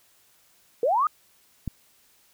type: linear sweep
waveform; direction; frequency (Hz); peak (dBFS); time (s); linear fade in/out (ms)
sine; up; 440 to 1285; -19; 0.83-1.07; 2
type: click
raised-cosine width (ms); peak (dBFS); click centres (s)
5; -17; 1.677
effects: white hiss -61 dBFS RMS until 2.33 s